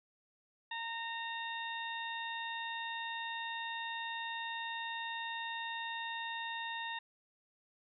harmonic tone, 920 Hz, A#5, 23 cents flat, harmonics 1 / 2 / 3 / 4, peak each -42 / -42 / -47 / -45 dBFS, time 0.71-6.99 s, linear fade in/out 5 ms, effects none

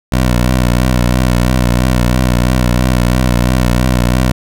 15% pulse tone with vibrato, 61.74 Hz, B1, in tune, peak -3 dBFS, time 0.12-4.32 s, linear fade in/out 5 ms, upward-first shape triangle, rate 3 Hz, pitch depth 69 cents each way, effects none

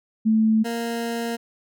sine / 20% pulse tone pair in turn, 219.7 / 232.8 Hz, A3 / A#3, -2 / -2 cents, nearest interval minor second, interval 100 cents, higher second, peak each -15 / -20 dBFS, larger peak first, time 0.25-0.64 / 0.64-1.37 s, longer second, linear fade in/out 20 ms, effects none

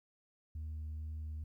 sine tone with vibrato, 77.6 Hz, D#2, 4 cents flat, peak -37 dBFS, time 0.55-1.44 s, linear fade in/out 5 ms, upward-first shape sine, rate 2.2 Hz, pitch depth 9 cents each way, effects tanh soft clip ceiling -38 dBFS + 13-bit

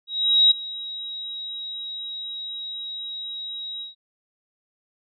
sine tone with ADSR envelope, 3826 Hz, A#7, 44 cents sharp, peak -11 dBFS, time 0.07-3.95 s, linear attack 440 ms, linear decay 11 ms, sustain -19 dB, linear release 140 ms, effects none

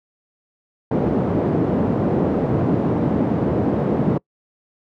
pink band-pass noise, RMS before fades -19 dBFS, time 0.91-4.18 s, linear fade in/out 5 ms, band 150 to 450 Hz, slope 12 dB/octave, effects noise-tail reverb RT60 0.1 s tail -26 dB re dry + high-pass 60 Hz 12 dB/octave

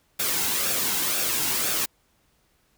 white noise with flanger, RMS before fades -25 dBFS, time 0.19-1.86 s, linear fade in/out 10 ms, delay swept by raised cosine 0.98 to 1.71 ms, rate 2 Hz, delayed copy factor -0.5, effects pink hiss -66 dBFS RMS until 2.77 s

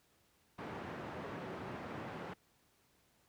pink band-pass noise, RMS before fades -45 dBFS, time 0.58-2.34 s, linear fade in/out 10 ms, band 130 to 1600 Hz, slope 12 dB/octave, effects pink hiss -72 dBFS RMS until 3.28 s + high-pass 60 Hz 12 dB/octave

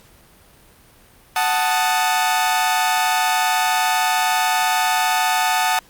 sawtooth chord, D# diminished, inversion first, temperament equal, 740 / 880 / 1244.5 Hz, F#5 / A5 / D#6, 0 / 0 / 0 cents, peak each -16 / -16 / -21 dBFS, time 1.36-5.79 s, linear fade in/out 2 ms, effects pink hiss -50 dBFS RMS until 5.89 s + Opus 48 kbps

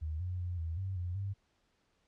sine tone with pitch steps, 77.9 / 90.4 / 88.7 / 81.7 / 95.5 / 88.6 / 98.6 Hz, D#2 / F#2 / F2 / E2 / G2 / F2 / G2, +3 / -40 / +27 / -15 / -45 / +25 / +11 cents, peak -34 dBFS, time 0.01-1.34 s, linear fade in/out 20 ms, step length 190 ms, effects pink hiss -75 dBFS RMS until 2.07 s + low-pass 6000 Hz 12 dB/octave

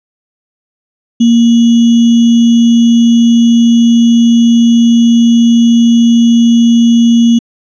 sine tone with sample-and-hold, 233.4 Hz, A#3, 2 cents sharp, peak -3 dBFS, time 1.2-7.39 s, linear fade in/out 10 ms, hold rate 3150 Hz, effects resampled to 16000 Hz

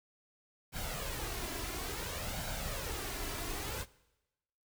pink noise with flanger, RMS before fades -39 dBFS, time 0.72-3.86 s, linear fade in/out 50 ms, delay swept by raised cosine 1.3 to 3 ms, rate 0.58 Hz, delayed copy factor +0.55, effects noise-tail reverb RT60 1.0 s tail -21 dB re dry

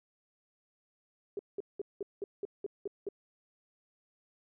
sine tone bursts, 400.9 Hz, G4, 39 cents sharp, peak -33 dBFS, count 9, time 1.37-3.088 s, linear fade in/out 2 ms, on 22 ms, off 190 ms, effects none

